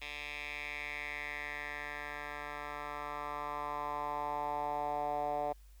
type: tone with band-pass filter sweep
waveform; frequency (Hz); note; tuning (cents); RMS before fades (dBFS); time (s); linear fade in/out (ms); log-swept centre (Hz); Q
10% pulse; 146.83; D3; 0; -39; 0.01-5.53; 10; 2800 to 680; 3.7
effects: added 50 Hz sine -54 dBFS peak until 5.8 s + white hiss -69 dBFS RMS until 5.8 s